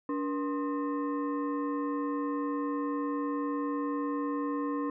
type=tone with frequency modulation; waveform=sine; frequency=288 Hz; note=D4; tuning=34 cents flat; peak=-29 dBFS; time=0.09-4.9 s; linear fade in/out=2 ms; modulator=766 Hz; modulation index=0.89; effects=none